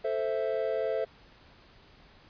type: chord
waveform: triangle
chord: A minor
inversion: none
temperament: equal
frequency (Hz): 440 / 523.3 / 659.3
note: A4 / C5 / E5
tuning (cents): 0 / 0 / 0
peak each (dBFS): -30 / -30 / -30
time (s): 0.04-1.05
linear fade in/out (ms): 10
effects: pink hiss -57 dBFS RMS until 2.29 s + resampled to 11025 Hz